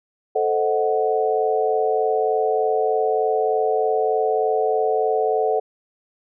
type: chord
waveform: sine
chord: A diminished seventh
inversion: none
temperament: equal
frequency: 440 / 523.3 / 622.3 / 740 Hz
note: A4 / C5 / Eb5 / Gb5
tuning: 0 / 0 / 0 / 0 cents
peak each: -20 / -26 / -26 / -22 dBFS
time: 0.35-5.6 s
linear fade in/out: 10 ms
effects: none